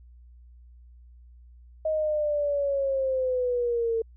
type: linear sweep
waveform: sine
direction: down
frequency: 630 to 449.6 Hz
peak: -23 dBFS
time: 1.85-4.02 s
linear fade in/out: 5 ms
effects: added 60 Hz sine -48 dBFS peak until 4.16 s